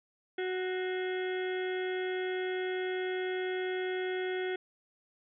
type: harmonic tone with a mistuned harmonic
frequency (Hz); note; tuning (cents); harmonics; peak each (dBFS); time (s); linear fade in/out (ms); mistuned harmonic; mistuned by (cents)
370; F#4; 0; 1 / 2 / 4 / 5 / 6 / 7 / 8 / 9; -32 / -43 / -42 / -44 / -45 / -52 / -57 / -47; 0.38-4.56; 5; 6; -76
effects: none